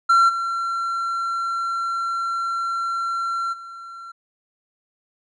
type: tone with level steps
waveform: triangle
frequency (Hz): 1362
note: F6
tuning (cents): -44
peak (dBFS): -10 / -20 / -33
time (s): 0.09-4.12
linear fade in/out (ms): 10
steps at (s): 0.28 / 3.52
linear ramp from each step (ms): 20
effects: resampled to 22050 Hz